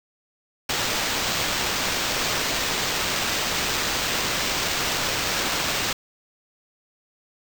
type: noise with sample-and-hold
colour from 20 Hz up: violet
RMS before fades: -25 dBFS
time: 0.69-5.93 s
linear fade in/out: 5 ms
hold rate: 11025 Hz
effects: none